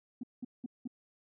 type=tone bursts; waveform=sine; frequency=246.9 Hz; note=B3; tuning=in tune; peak=-35 dBFS; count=4; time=0.21-0.876 s; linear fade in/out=5 ms; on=24 ms; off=190 ms; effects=tanh soft clip ceiling -32 dBFS